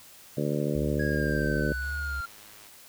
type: harmonic tone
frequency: 73.42 Hz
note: D2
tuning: in tune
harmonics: 2 / 3 / 4 / 5 / 6 / 7 / 8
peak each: -30 / -32 / -33 / -34 / -35 / -35 / -36 dBFS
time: 0.37-1.73 s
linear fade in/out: 5 ms
type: tone with vibrato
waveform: sine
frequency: 64.1 Hz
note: C2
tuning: 35 cents flat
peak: -32 dBFS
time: 0.75-2.21 s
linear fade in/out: 5 ms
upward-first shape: sine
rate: 1 Hz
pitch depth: 230 cents each way
type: linear sweep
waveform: triangle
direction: down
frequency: 1661.2 to 1378 Hz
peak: -30 dBFS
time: 0.99-2.26 s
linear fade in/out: 10 ms
type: click train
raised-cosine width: 0.2 ms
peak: -35 dBFS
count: 90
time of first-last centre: 1.82-2.668 s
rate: 105 Hz
effects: white hiss -51 dBFS RMS until 2.88 s